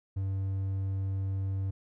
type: tone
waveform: triangle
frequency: 96.6 Hz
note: G2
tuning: 25 cents flat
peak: -27 dBFS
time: 0.16-1.71 s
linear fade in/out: 10 ms
effects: none